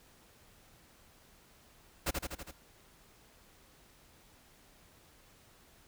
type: noise with echo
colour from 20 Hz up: pink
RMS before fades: -32 dBFS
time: 2.06-2.11 s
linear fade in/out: 10 ms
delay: 81 ms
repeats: 5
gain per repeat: -3 dB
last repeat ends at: 2.515 s
effects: pink hiss -62 dBFS RMS until 5.87 s